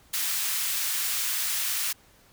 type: high-pass noise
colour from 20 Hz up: white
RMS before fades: -28 dBFS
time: 0.13-1.93 s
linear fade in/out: 10 ms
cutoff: 1400 Hz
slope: 12 dB/octave
effects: pink hiss -58 dBFS RMS until 2.32 s